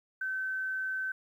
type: tone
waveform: sine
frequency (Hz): 1534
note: G6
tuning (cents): -38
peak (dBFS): -31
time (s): 0.21-1.12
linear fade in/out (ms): 5
effects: 11-bit